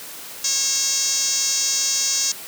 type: tone with band-pass filter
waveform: 5% pulse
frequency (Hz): 545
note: C#5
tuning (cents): -29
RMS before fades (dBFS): -21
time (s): 0.44-2.32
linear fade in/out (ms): 5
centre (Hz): 6400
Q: 3.8
effects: white hiss -36 dBFS RMS until 2.47 s + high-pass 150 Hz 12 dB/octave